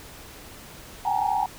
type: tone cluster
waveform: sine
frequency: 755 / 797 / 826 / 860 / 939 Hz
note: F#5 / G5 / G#5 / A5 / A#5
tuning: +35 / +28 / -10 / -40 / +12 cents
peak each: -28 dBFS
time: 1.05-1.46 s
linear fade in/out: 5 ms
effects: pink hiss -44 dBFS RMS until 1.58 s